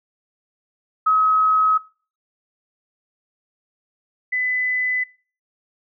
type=tone pair in turn; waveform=sine; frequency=1276 / 2005 Hz; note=D#6 / B6; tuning=+43 / +26 cents; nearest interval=minor sixth; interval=783 cents; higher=second; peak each=-13 / -19 dBFS; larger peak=first; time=1.06-1.78 / 4.32-5.04 s; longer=neither; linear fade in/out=10 ms; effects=noise-tail reverb RT60 0.4 s tail -22 dB re dry